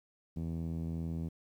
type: tone with low-pass filter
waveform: 5% pulse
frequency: 82.41 Hz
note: E2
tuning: in tune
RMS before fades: -37 dBFS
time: 0.36-1.29 s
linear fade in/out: 10 ms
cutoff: 180 Hz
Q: 1.4
effects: 11-bit